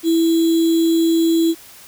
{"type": "tone with sample-and-hold", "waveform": "sine", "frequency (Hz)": 329.6, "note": "E4", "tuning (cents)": 0, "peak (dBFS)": -12, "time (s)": [0.03, 1.55], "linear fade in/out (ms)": 50, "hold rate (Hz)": 3675, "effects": ["white hiss -42 dBFS RMS until 1.87 s"]}